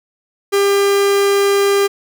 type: tone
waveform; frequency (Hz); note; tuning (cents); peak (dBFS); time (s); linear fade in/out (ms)
45% pulse; 399.5; G4; +33; -11; 0.52-1.88; 20
effects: none